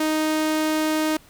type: tone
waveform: sawtooth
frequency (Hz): 311.1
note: D#4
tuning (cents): 0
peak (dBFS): -16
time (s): 0-1.17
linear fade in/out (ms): 5
effects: pink hiss -52 dBFS RMS until 1.29 s